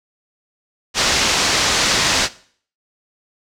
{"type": "low-pass noise", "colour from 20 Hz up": "white", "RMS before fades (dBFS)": -17, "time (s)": [0.94, 2.29], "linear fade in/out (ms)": 50, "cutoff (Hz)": 6300, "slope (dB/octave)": 24, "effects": ["noise-tail reverb RT60 0.5 s tail -18 dB re dry"]}